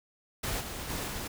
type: noise with level steps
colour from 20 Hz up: pink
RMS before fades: -33 / -39 / -35 / -37 dBFS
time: 0.43-1.28 s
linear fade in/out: 10 ms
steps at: 0.6 / 0.89 / 1.07 s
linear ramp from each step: 10 ms
effects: none